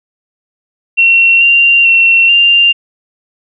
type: tone with pitch steps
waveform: sine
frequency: 2726 / 2771 / 2718 / 2790 Hz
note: F7 / F7 / F7 / F7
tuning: -43 / -14 / -48 / -2 cents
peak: -4 dBFS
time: 0.97-2.73 s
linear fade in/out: 20 ms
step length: 440 ms
effects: none